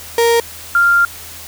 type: tone pair in turn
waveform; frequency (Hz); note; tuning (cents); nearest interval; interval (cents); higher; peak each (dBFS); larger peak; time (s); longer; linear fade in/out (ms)
35% pulse / sine; 466.2 / 1393.8; A#4 / F6; 0 / -4; octave + perfect fifth; 1896; second; -8; neither; 0.18-0.4 / 0.75-1.05; second; 2
effects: added 81 Hz sine -41 dBFS peak until 1.47 s + white hiss -33 dBFS RMS until 1.47 s